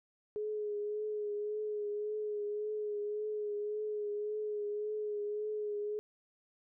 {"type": "tone with vibrato", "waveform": "sine", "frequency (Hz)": 420, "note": "G#4", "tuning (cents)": 19, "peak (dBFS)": -34, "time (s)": [0.36, 5.99], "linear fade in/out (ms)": 0, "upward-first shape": "triangle", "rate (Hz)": 1.8, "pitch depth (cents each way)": 32, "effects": []}